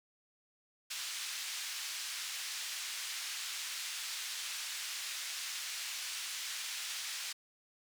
white band-pass noise, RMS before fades -41 dBFS, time 0.9-7.33 s, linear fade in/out 10 ms, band 1800 to 6300 Hz, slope 12 dB/octave, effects none

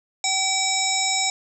harmonic tone, 766 Hz, G5, 40 cents flat, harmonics 1 / 3 / 5 / 7 / 9 / 10, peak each -27 / -27 / -27 / -27 / -27 / -27 dBFS, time 0.24-1.3 s, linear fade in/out 2 ms, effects 9-bit

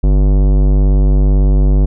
sine tone with tanh clipping, 49 Hz, G1, in tune, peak -9 dBFS, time 0.03-1.86 s, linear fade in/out 10 ms, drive 18 dB, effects none

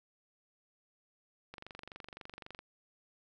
click train, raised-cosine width 0.3 ms, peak -30 dBFS, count 26, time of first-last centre 1.54-2.59 s, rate 23.8 Hz, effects none

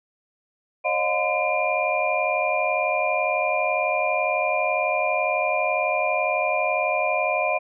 sine tone cluster, 545 / 617 / 715 / 1020 / 2400 Hz, C#5 / D#5 / F5 / C6 / D7, -29 / -15 / +41 / -44 / +37 cents, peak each -30 / -25 / -26 / -29 / -25 dBFS, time 0.84-7.59 s, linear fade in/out 20 ms, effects none

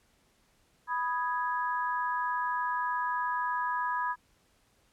sine chord, G# minor, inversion first, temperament equal, 987.8 / 1244.5 / 1661.2 Hz, B5 / D#6 / G#6, 0 / 0 / 0 cents, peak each -30 / -36 / -35 dBFS, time 0.87-4.16 s, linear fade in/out 50 ms, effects pink hiss -68 dBFS RMS until 4.92 s + low-pass 12000 Hz 12 dB/octave

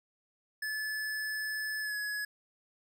square tone with pitch glide, 1729 to 1688.5 Hz, A6 to G#6, -31 to +28 cents, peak -34 dBFS, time 0.62-2.25 s, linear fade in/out 5 ms, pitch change -41 cents, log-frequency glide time 1.81-1.95 s, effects none

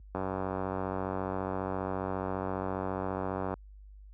click train, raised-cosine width 1 ms, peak -19 dBFS, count 322, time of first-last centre 0.15-3.54 s, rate 94.7 Hz, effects added 50 Hz sine -39 dBFS peak until 4.13 s + high-pass 80 Hz 12 dB/octave

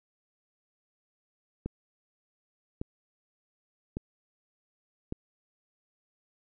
click train, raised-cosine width 3 ms, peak -20 dBFS, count 4, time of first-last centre 1.66-5.124 s, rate 0.866 Hz, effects none

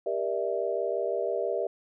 sine chord, E half-diminished seventh, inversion first, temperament just, 395.6 / 474.7 / 593.3 / 659.3 Hz, G4 / Bb4 / D5 / E5, +16 / +31 / +18 / 0 cents, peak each -32 dBFS, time 0.06-1.67 s, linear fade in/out 5 ms, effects none

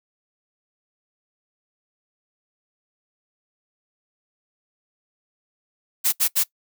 blue noise bursts, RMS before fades -19 dBFS, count 3, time 6.04-6.44 s, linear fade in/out 20 ms, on 86 ms, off 71 ms, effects noise-tail reverb RT60 0.1 s tail -21 dB re dry

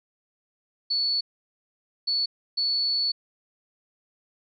sine tone bursts at uneven times, 4435 Hz, C#8, in tune, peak -22 dBFS, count 3, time 0.9-1.21 / 2.07-2.26 / 2.57-3.12 s, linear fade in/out 10 ms, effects none

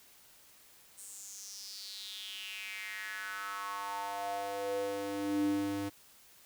square tone with high-pass filter sweep, 100 Hz, G2, 35 cents sharp, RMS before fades -38 dBFS, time 0.97-5.9 s, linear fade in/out 20 ms, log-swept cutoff 8600 to 210 Hz, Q 5.2, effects white hiss -60 dBFS RMS until 6.45 s

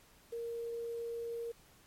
sine tone with quantisation, 466.2 Hz, A#4, in tune, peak -37 dBFS, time 0.32-1.52 s, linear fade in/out 10 ms, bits 10, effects pink hiss -63 dBFS RMS until 1.86 s + MP3 64 kbps

